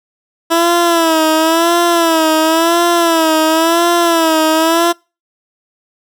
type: tone with vibrato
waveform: 15% pulse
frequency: 329.6 Hz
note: E4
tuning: in tune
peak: -3 dBFS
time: 0.5-4.93 s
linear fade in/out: 20 ms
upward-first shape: sine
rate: 0.95 Hz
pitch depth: 79 cents each way
effects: noise-tail reverb RT60 0.3 s tail -26 dB re dry